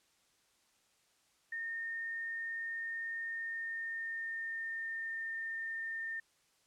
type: tone with pitch glide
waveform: sine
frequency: 1829 to 1812.2 Hz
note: A#6 to A#6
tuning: -33 to -49 cents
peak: -37 dBFS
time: 1.52-6.2 s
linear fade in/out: 5 ms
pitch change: -16 cents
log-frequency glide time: 3.26-5.22 s
effects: white hiss -72 dBFS RMS until 6.66 s + low-pass 9000 Hz 12 dB/octave